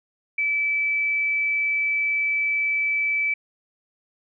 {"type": "tone", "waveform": "sine", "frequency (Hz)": 2309, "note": "D7", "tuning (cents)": -30, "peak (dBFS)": -20, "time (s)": [0.38, 3.34], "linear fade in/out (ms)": 5, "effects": []}